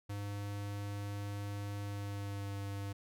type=tone with pitch glide; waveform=square; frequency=101.6 to 99.91 Hz; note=G#2 to G2; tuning=-38 to +33 cents; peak=-39 dBFS; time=0.09-2.93 s; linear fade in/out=10 ms; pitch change=-29 cents; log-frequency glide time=1.82-2.56 s; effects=none